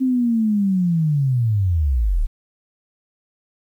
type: linear sweep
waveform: sine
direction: down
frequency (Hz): 264.4 to 30.87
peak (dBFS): -15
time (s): 0-2.27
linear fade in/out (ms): 20
effects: 9-bit